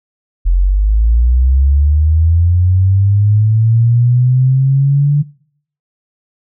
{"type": "linear sweep", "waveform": "sine", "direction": "up", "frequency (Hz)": [42.26, 146.83], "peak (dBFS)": -7, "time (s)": [0.45, 5.23], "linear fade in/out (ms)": 20, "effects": ["noise-tail reverb RT60 0.6 s tail -22 dB re dry"]}